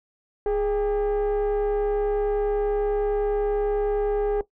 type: tone with frequency modulation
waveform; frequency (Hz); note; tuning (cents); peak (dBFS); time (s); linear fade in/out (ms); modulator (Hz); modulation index
sine; 415.3; G#4; 0; -18; 0.46-4.41; 2; 380; 0.56
effects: noise-tail reverb RT60 0.1 s tail -17 dB re dry + tanh soft clip ceiling -20 dBFS